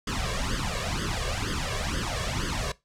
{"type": "noise with flanger", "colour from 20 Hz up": "pink", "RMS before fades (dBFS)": -29, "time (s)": [0.07, 2.72], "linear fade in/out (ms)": 5, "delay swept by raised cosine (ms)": [0.61, 1.81], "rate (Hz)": 2.1, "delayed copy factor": 0.9, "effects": ["noise-tail reverb RT60 0.2 s tail -20 dB re dry", "low-pass 7000 Hz 12 dB/octave"]}